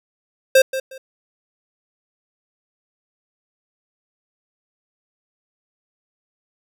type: tone with echo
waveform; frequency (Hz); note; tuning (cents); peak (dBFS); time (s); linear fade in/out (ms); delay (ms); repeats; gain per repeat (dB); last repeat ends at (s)
square; 528; C5; +16; -9; 0.55-0.62; 5; 180; 2; -13; 0.98
effects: none